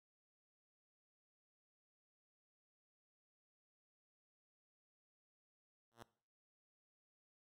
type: tone with exponential growth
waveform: 5% pulse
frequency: 116.54 Hz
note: A#2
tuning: in tune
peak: -39 dBFS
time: 5.91-6.03 s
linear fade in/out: 5 ms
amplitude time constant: 25 ms
effects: noise-tail reverb RT60 0.5 s tail -20 dB re dry + AAC 48 kbps